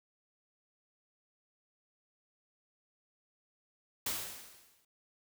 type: noise with exponential decay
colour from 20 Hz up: white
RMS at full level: -33 dBFS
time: 4.06-4.85 s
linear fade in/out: 5 ms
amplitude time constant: 170 ms
effects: none